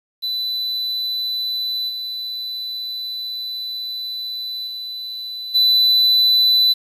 triangle tone with level steps, 3993 Hz, B7, 18 cents sharp, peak -19 / -23 / -25 / -10 dBFS, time 0.22-6.74 s, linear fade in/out 20 ms, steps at 1.88 / 4.66 / 5.54 s, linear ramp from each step 20 ms, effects resampled to 32000 Hz + 7-bit

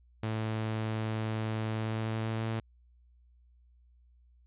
sawtooth tone with pitch glide, 110 to 112.12 Hz, A2 to A2, 0 to +33 cents, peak -27 dBFS, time 0.23-2.6 s, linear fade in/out 5 ms, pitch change +33 cents, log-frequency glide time 1.71-2.48 s, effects added 60 Hz sine -59 dBFS peak until 4.46 s + resampled to 8000 Hz

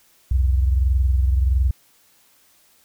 sine tone pair together, 64.1 / 85.56 Hz, C2 / F2, -35 / -35 cents, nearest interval perfect fourth, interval 500 cents, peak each -15 / -24 dBFS, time 0.31-1.71 s, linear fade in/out 5 ms, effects white hiss -57 dBFS RMS until 2.84 s

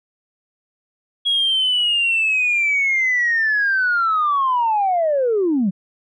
sine linear sweep, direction down, 3322 to 174.7 Hz, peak -14 dBFS, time 1.25-5.71 s, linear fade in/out 20 ms, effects tanh soft clip ceiling -11 dBFS

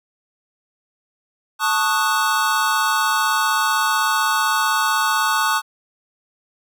square chord, D# half-diminished seventh, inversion second, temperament equal, 880 / 1108.7 / 1244.5 / 1480 Hz, A5 / C#6 / D#6 / F#6, 0 / 0 / 0 / 0 cents, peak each -23 dBFS, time 1.59-5.62 s, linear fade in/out 50 ms, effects none

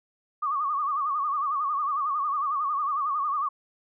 sine tone with vibrato, 1163 Hz, D6, 17 cents flat, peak -24 dBFS, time 0.42-3.49 s, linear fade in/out 10 ms, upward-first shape sine, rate 11 Hz, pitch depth 110 cents each way, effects none

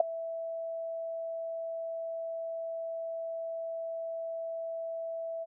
sine tone with ADSR envelope, 659 Hz, E5, 1 cent flat, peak -15 dBFS, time 0-5.46 s, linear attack 4 ms, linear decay 9 ms, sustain -19 dB, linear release 35 ms, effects none

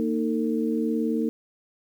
sine tone cluster, 230.6 / 309.3 / 451 Hz, A#3 / D#4 / A4, -19 / -10 / +43 cents, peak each -25 / -27 / -29 dBFS, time 0-1.29 s, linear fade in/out 0 ms, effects 9-bit

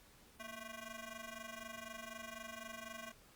10% pulse ring-modulated tone, 440 Hz, A4, in tune, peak -36 dBFS, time 0.39-3.12 s, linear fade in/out 10 ms, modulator 208 Hz, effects pink hiss -64 dBFS RMS until 3.35 s + Opus 48 kbps

